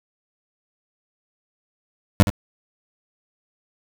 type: tone with echo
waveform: 25% pulse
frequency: 100 Hz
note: G2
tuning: 35 cents sharp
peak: -5 dBFS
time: 2.2-2.23 s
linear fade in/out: 0 ms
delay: 71 ms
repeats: 1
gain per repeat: -11 dB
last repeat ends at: 2.301 s
effects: none